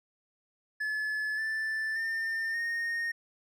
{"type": "tone with pitch steps", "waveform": "triangle", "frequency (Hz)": [1720, 1762.2, 1805.5, 1849.9], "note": ["A6", "A6", "A6", "A#6"], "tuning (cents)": [-40, 2, 44, -14], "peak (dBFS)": -28, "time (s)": [0.8, 3.12], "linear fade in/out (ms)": 10, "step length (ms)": 580, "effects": []}